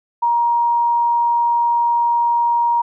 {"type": "tone", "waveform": "sine", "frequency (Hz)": 944, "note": "A#5", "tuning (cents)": 22, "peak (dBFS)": -13, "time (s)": [0.22, 2.82], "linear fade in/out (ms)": 10, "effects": []}